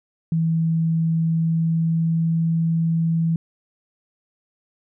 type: tone with pitch glide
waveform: sine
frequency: 163.2 to 164.43 Hz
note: E3 to E3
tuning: -17 to -4 cents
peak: -17 dBFS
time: 0.32-3.36 s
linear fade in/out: 2 ms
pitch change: +13 cents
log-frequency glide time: 1.16-2.49 s
effects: none